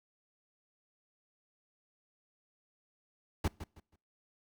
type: noise with echo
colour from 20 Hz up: brown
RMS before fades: -30 dBFS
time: 3.44-3.48 s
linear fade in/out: 5 ms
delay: 160 ms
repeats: 3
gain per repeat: -12 dB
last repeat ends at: 3.96 s
effects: noise-tail reverb RT60 0.5 s tail -25 dB re dry